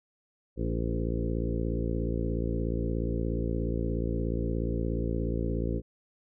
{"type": "harmonic tone with a mistuned harmonic", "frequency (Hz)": 56.9, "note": "A#1", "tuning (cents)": -41, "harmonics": [1, 2, 3, 4, 5, 6, 7, 8, 9], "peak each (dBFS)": [-31, -34, -36, -37, -38, -39, -39, -40, -41], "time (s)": [0.56, 5.82], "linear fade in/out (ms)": 50, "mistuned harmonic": 6, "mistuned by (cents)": -19, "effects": []}